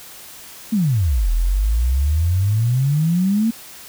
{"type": "exponential two-way sweep", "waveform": "sine", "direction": "down then up", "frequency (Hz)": [232.7, 39.53, 232.7], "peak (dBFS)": -14, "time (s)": [0.72, 3.51], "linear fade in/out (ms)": 10, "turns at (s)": 1.31, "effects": ["white hiss -39 dBFS RMS until 3.88 s"]}